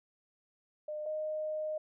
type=tone pair in turn; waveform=sine; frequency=606 / 617.3 Hz; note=D#5 / D#5; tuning=-46 / -14 cents; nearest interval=unison; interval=32 cents; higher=second; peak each=-36 / -33 dBFS; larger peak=second; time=0.88-1.06 / 1.06-1.78 s; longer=second; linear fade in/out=5 ms; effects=none